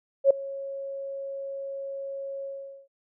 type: tone with ADSR envelope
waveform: sine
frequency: 549 Hz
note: C#5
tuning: 17 cents flat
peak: -11 dBFS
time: 0.24-2.88 s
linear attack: 64 ms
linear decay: 4 ms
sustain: -21 dB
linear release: 440 ms
effects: none